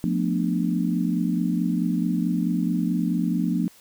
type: chord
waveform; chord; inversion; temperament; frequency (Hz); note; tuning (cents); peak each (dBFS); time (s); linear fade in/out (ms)
sine; B half-diminished seventh; second; just; 177.8 / 222.2 / 246.9 / 296.3; F3 / A3 / B3 / D4; +31 / +17 / 0 / +15; -24 / -27 / -27 / -28; 0.04-3.68; 0
effects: white hiss -53 dBFS RMS until 3.8 s